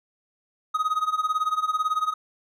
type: tone with tremolo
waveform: triangle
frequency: 1256 Hz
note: D#6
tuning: 16 cents sharp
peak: -17 dBFS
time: 0.74-2.14 s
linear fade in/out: 10 ms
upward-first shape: sine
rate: 18 Hz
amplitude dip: 85%
effects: none